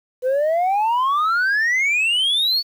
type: exponential sweep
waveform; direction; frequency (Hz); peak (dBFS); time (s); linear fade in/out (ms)
sine; up; 493.9 to 4520; -13; 0.22-2.63; 50
effects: tanh soft clip ceiling -15 dBFS + 8-bit